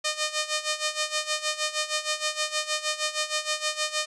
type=tone with tremolo; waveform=5% pulse; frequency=611 Hz; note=D#5; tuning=32 cents flat; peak=-12 dBFS; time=0.04-4.06 s; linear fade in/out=10 ms; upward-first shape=sine; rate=6.4 Hz; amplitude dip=80%; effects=resampled to 22050 Hz